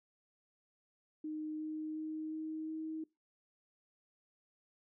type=tone with pitch steps; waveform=sine; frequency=308.6 / 310.6 / 312.5 / 314.5 / 316.5 Hz; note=D#4 / D#4 / D#4 / D#4 / D#4; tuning=-14 / -3 / +8 / +19 / +30 cents; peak=-38 dBFS; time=1.24-3.04 s; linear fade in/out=5 ms; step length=360 ms; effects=noise-tail reverb RT60 0.2 s tail -21 dB re dry